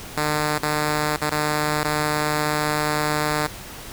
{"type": "tone with dropouts", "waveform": "5% pulse", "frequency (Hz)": 150.7, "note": "D3", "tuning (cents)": 45, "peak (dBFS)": -9, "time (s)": [0.17, 3.47], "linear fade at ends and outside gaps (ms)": 5, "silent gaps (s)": [[0.583, 0.628], [1.166, 1.216], [1.298, 1.316], [1.836, 1.846]], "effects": ["pink hiss -37 dBFS RMS until 3.92 s"]}